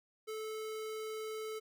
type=tone; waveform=square; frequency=435.6 Hz; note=A4; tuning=17 cents flat; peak=-40 dBFS; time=0.27-1.6 s; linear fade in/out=20 ms; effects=none